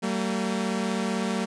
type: tone pair together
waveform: sawtooth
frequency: 191.47 / 227.2 Hz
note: G3 / A#3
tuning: -40 / -44 cents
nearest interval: minor third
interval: 296 cents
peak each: -24 dBFS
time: 0.02-1.46 s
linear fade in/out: 20 ms
effects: resampled to 22050 Hz